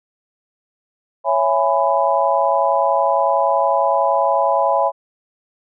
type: chord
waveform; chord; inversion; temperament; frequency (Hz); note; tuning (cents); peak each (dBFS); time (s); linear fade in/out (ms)
sine; C# minor seventh; none; just; 554.4 / 665.2 / 831.5 / 997.9; C#5 / E5 / G#5 / B5; 0 / +16 / +2 / +18; -19; 1.24-4.92; 50
effects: none